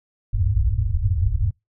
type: low-pass noise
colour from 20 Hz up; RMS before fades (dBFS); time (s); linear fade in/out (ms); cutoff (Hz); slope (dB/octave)
white; -20; 0.33-1.51; 10; 110; 96
effects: noise-tail reverb RT60 0.2 s tail -26 dB re dry